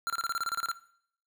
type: tone bursts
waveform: square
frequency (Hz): 1371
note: F6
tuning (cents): -32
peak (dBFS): -29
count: 12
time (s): 0.07-0.715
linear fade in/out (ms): 0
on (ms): 29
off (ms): 27
effects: noise-tail reverb RT60 0.6 s tail -17 dB re dry